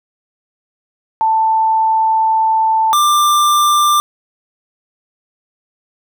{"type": "tone pair in turn", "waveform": ["sine", "square"], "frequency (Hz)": [885, 1186.5], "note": ["A5", "D6"], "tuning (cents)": [10, 17], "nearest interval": "perfect fourth", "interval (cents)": 507, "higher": "second", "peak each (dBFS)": -10, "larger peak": "neither", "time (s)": [[1.21, 2.93], [2.93, 4]], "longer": "first", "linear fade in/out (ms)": 0, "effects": []}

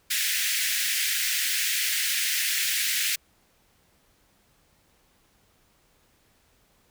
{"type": "high-pass noise", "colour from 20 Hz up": "pink", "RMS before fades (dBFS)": -26, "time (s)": [0.1, 3.16], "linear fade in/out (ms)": 10, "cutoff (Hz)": 1700, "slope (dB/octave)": 48, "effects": ["pink hiss -64 dBFS RMS until 6.9 s"]}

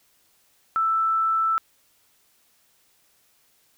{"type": "tone", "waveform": "sine", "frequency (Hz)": 1323, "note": "E6", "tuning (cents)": 6, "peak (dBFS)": -19, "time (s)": [0.76, 1.58], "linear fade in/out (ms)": 0, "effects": ["white hiss -63 dBFS RMS until 3.77 s"]}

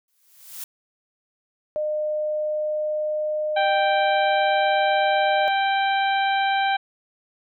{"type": "noise with exponential growth", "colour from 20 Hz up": "blue", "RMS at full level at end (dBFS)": -32, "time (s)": [0.08, 0.64], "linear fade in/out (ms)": 2, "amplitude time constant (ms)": 120}
{"type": "tone with pitch glide", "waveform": "sine", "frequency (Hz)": [608, 611.9], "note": ["D#5", "D#5"], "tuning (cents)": [-40, -29], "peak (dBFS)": -22, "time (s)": [1.76, 5.48], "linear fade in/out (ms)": 0, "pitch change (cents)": 11, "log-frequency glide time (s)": [2, 4.56]}
{"type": "harmonic tone", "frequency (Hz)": 784, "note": "G5", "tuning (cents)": 0, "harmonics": [1, 2, 3, 4, 5], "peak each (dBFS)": [-20, -26, -30, -32, -34], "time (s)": [3.56, 6.77], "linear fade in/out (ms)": 10}
{"effects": []}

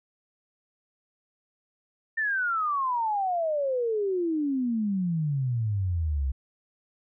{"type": "exponential sweep", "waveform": "sine", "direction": "down", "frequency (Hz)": [1816, 64.2], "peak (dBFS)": -24, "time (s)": [2.17, 6.32], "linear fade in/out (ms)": 10, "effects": []}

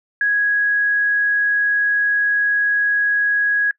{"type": "tone", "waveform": "sine", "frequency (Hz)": 1661.2, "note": "G#6", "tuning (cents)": 0, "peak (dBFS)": -14, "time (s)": [0.21, 3.71], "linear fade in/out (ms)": 2, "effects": ["noise-tail reverb RT60 0.1 s tail -22 dB re dry"]}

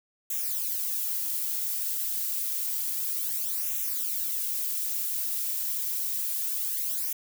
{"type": "noise with flanger", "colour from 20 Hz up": "violet", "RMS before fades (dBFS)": -30, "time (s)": [0.3, 7.13], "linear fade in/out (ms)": 5, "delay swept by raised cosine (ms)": [0.21, 4.21], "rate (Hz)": 0.29, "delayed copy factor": -0.7, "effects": []}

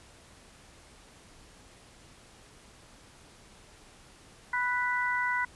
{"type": "harmonic tone", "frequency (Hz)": 493.9, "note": "B4", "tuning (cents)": 0, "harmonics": [2, 3, 4], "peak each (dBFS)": [-31, -31, -31], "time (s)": [4.53, 5.45], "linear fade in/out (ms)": 5, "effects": ["pink hiss -55 dBFS RMS until 5.55 s", "resampled to 24000 Hz"]}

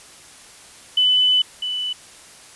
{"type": "tone pair in turn", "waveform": "sine", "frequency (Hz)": [3003, 2986], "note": ["F#7", "F#7"], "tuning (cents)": [25, 15], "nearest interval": "unison", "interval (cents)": 10, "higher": "first", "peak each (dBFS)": [-13, -22], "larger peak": "first", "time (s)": [[0.97, 1.42], [1.62, 1.93]], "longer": "first", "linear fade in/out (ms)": 5, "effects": ["white hiss -44 dBFS RMS until 2.55 s", "resampled to 24000 Hz"]}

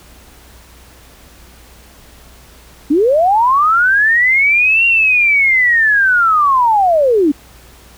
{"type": "linear two-way sweep", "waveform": "sine", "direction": "up then down", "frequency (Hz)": [269.3, 2771, 269.3], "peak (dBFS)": -8, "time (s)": [2.9, 7.32], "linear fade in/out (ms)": 10, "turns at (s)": 4.86, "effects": ["added 60 Hz sine -43 dBFS peak until 7.97 s", "pink hiss -43 dBFS RMS until 7.97 s"]}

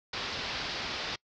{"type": "low-pass noise", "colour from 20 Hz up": "white", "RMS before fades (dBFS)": -36, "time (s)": [0.13, 1.16], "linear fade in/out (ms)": 5, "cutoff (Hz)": 5100, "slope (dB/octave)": 48, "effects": ["noise-tail reverb RT60 0.1 s tail -25 dB re dry"]}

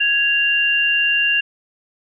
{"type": "tone pair together", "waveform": "sine", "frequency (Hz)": [1661.2, 2781], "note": ["G#6", "F7"], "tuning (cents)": [0, -8], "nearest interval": "major sixth", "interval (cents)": 892, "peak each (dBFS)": [-20, -15], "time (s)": [0, 1.41], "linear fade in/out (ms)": 10, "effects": []}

